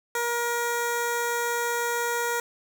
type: tone with notch filter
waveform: 10% pulse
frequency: 474 Hz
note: A#4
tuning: 29 cents sharp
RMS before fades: -27 dBFS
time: 0.15-2.4 s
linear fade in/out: 2 ms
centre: 2800 Hz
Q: 1.5
effects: none